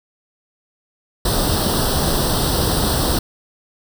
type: noise with comb filter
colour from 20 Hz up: pink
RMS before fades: -18 dBFS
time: 1.25-3.19 s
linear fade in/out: 5 ms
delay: 0.22 ms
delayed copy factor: +0.85
effects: none